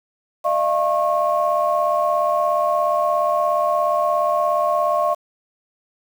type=tone cluster; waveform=sine; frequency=607 / 684 / 1090 Hz; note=D#5 / F5 / C#6; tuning=-43 / -36 / -29 cents; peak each=-20 dBFS; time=0.44-5.15 s; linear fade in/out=20 ms; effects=tanh soft clip ceiling -7 dBFS + 7-bit